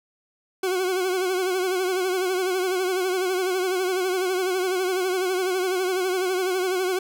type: tone with vibrato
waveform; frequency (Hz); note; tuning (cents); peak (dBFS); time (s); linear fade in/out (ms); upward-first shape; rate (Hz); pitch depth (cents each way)
40% pulse; 370; F#4; 0; -21; 0.63-6.99; 5; sine; 12; 60
effects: none